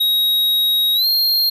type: tone with pitch glide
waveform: square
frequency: 3800 to 4216 Hz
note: A#7 to C8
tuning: +33 to +12 cents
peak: -14 dBFS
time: 0-1.5 s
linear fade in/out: 10 ms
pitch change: +179 cents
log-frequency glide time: 0.95-1.06 s
effects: none